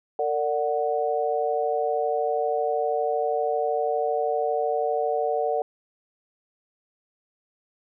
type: chord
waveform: sine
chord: Bb augmented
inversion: none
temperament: equal with one note detuned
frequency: 454.7 / 587.3 / 740 Hz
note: Bb4 / D5 / F#5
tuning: -43 / 0 / 0 cents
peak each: -26 / -27 / -26 dBFS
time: 0.19-5.62 s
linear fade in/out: 2 ms
effects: none